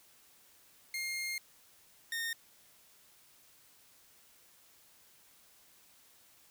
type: tone pair in turn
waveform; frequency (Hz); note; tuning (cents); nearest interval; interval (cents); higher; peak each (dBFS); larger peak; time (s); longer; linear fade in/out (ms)
sawtooth; 2127 / 1837.3; C7 / A#6; +28 / -26; minor third; 254; first; -32 / -31; second; 0.94-1.38 / 2.12-2.33; first; 2
effects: white hiss -63 dBFS RMS until 6.5 s